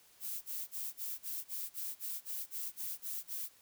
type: noise bursts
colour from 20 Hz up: violet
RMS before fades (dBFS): -40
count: 13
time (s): 0.2-3.492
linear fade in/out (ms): 50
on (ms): 220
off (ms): 36
effects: white hiss -64 dBFS RMS until 3.61 s